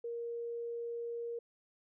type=tone; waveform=sine; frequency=469.2 Hz; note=A#4; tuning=11 cents sharp; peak=-37 dBFS; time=0.04-1.39 s; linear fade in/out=5 ms; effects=none